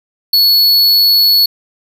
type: tone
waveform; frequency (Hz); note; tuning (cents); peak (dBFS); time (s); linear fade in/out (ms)
square; 4399; C#8; -14; -7; 0.33-1.46; 5
effects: 7-bit